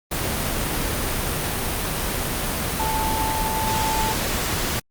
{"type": "tone in noise", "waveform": "sine", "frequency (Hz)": 880, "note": "A5", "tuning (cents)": 0, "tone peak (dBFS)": -23, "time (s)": [2.79, 4.13], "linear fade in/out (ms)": 10, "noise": "pink", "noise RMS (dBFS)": -24, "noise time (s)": [0.11, 4.8], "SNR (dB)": -2, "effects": ["Opus 32 kbps"]}